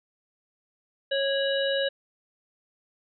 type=harmonic tone with a mistuned harmonic; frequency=550 Hz; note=C#5; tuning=14 cents flat; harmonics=1 / 3 / 5 / 7; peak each=-25 / -31 / -32 / -33 dBFS; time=1.11-1.89 s; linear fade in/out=10 ms; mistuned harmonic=5; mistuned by=+110 cents; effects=none